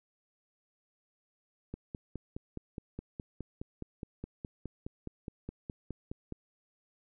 click train, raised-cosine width 3 ms, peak -26 dBFS, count 23, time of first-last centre 1.74-6.323 s, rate 4.8 Hz, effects none

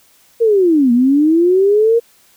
sine linear two-way sweep, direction down then up, 472.1 to 233.1 to 472.1 Hz, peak -8 dBFS, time 0.4-2 s, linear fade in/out 20 ms, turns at 0.92 s, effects white hiss -51 dBFS RMS until 2.36 s

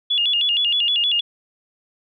sine tone with vibrato, 3111 Hz, G7, 14 cents flat, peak -16 dBFS, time 0.1-1.21 s, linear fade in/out 10 ms, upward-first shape square, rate 6.4 Hz, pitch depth 160 cents each way, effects none

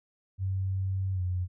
sine tone with pitch glide, 95.4 to 90.62 Hz, G2 to F#2, -47 to -36 cents, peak -27 dBFS, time 0.38-1.48 s, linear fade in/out 50 ms, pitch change -89 cents, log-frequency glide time 1.13-1.21 s, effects none

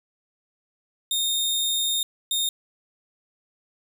sawtooth tone bursts at uneven times, 3672 Hz, A#7, 27 cents flat, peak -19 dBFS, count 2, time 1.11-2.03 / 2.31-2.49 s, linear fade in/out 2 ms, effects none

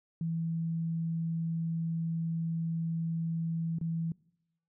sine tone with dropouts, 164.7 Hz, E3, 1 cent flat, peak -30 dBFS, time 0.21-4.12 s, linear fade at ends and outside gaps 2 ms, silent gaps 3.786-3.812 s, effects noise-tail reverb RT60 0.8 s tail -23 dB re dry

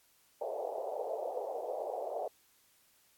pink band-pass noise, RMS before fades -38 dBFS, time 0.41-2.28 s, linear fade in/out 5 ms, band 450 to 770 Hz, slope 48 dB/octave, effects white hiss -68 dBFS RMS until 3.17 s + AAC 64 kbps

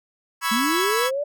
sawtooth chord, C# minor seventh, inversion third, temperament equal, 987.8 / 1108.7 / 1318.5 / 1661.2 Hz, B5 / C#6 / E6 / G#6, 0 / 0 / 0 / 0 cents, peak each -23 dBFS, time 0.41-1.11 s, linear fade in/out 50 ms
sine linear sweep, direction up, 212.1 to 596 Hz, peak -22 dBFS, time 0.51-1.24 s, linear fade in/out 10 ms
effects none

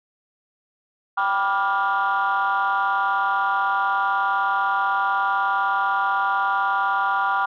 sine chord, G dominant seventh, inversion none, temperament just, 784 / 980 / 1176 / 1411.2 Hz, G5 / B5 / D6 / F6, 0 / -14 / +2 / +18 cents, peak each -23 dBFS, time 1.17-7.46 s, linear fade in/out 10 ms, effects tanh soft clip ceiling -13 dBFS

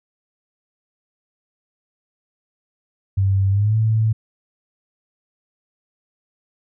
sine tone with pitch glide, 97.2 to 110.37 Hz, G2 to A2, -14 to +6 cents, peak -14 dBFS, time 3.17-4.13 s, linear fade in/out 10 ms, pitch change +220 cents, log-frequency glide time 3.5-3.76 s, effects none

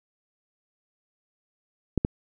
clicks, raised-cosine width 3 ms, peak -9 dBFS, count 2, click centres 1.977 / 2.049 s, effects none

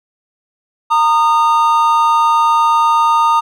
triangle tone pair together, 920 / 1228.1 Hz, A#5 / D#6, -23 / -23 cents, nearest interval perfect fourth, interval 500 cents, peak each -10 dBFS, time 0.9-3.41 s, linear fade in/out 20 ms, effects none

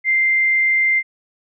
sine tone, 2091 Hz, C7, 2 cents flat, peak -13 dBFS, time 0.04-1.03 s, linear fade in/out 50 ms, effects none

